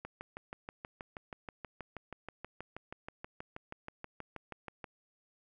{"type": "click train", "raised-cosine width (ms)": 0.5, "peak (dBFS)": -27, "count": 31, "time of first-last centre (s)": [0.05, 4.842], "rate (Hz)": 6.26, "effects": []}